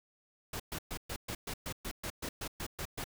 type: noise bursts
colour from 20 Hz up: pink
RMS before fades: -39 dBFS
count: 14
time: 0.53-3.042 s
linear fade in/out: 5 ms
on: 68 ms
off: 120 ms
effects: none